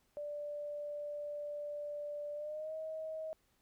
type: tone with pitch glide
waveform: sine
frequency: 587.3 to 633.1 Hz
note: D5 to D#5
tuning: 0 to +30 cents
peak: -39 dBFS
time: 0.17-3.33 s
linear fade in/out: 0 ms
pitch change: +130 cents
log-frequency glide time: 2.34-2.74 s
effects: pink hiss -75 dBFS RMS until 3.61 s